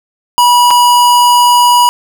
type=tone with dropouts; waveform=square; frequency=972 Hz; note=B5; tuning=28 cents flat; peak=-5 dBFS; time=0.38-1.89 s; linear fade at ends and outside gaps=0 ms; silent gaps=0.706-0.71 s; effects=none